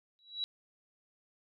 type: tone with exponential growth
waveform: sine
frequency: 3904 Hz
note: B7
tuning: 21 cents flat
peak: -29 dBFS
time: 0.19-0.44 s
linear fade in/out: 0 ms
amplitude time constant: 54 ms
effects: none